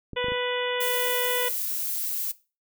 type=clicks; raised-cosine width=3 ms; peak=-24 dBFS; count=4; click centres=0.133 / 0.244 / 0.284 / 0.32 s
type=harmonic tone; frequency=493.9 Hz; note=B4; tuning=in tune; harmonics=1 / 2 / 3 / 4 / 5 / 6 / 7; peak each=-27 / -34 / -36 / -34 / -36 / -34 / -36 dBFS; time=0.16-1.49 s; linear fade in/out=10 ms
type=noise; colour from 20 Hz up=violet; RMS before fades=-29 dBFS; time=0.8-2.32 s; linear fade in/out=10 ms
effects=noise-tail reverb RT60 0.3 s tail -18 dB re dry